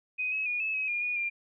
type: tone with pitch steps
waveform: sine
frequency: 2504 / 2567 / 2446 / 2600 / 2547 / 2418 / 2454 / 2392 Hz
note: D#7 / E7 / D#7 / E7 / D#7 / D7 / D#7 / D7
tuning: +10 / -47 / -30 / -24 / +40 / +50 / -25 / +31 cents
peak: -28 dBFS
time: 0.18-1.3 s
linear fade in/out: 20 ms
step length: 140 ms
effects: none